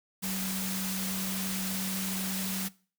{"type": "tone in noise", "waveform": "sine", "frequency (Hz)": 190, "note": "F#3", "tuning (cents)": 46, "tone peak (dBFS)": -34, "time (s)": [0.22, 2.69], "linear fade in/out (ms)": 20, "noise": "white", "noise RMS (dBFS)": -35, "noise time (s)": [0.22, 2.69], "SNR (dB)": -2, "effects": ["noise-tail reverb RT60 0.4 s tail -21 dB re dry"]}